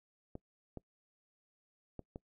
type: clicks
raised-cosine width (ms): 2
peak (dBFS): -30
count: 4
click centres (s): 0.354 / 0.773 / 1.993 / 2.159
effects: noise-tail reverb RT60 0.1 s tail -23 dB re dry